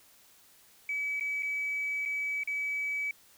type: tone with dropouts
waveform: sine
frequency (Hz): 2287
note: D7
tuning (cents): -47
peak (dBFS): -29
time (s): 0.89-3.11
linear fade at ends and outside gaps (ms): 2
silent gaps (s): 1.198-1.208 / 1.424-1.43 / 2.053-2.058 / 2.435-2.474
effects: tanh soft clip ceiling -25 dBFS + white hiss -60 dBFS RMS until 3.37 s